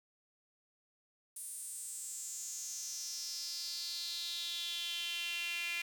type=tone with high-pass filter sweep; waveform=sawtooth; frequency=343.2 Hz; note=F4; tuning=30 cents flat; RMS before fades=-41 dBFS; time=1.36-5.82 s; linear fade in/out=5 ms; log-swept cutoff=9700 to 2400 Hz; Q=5.3; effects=none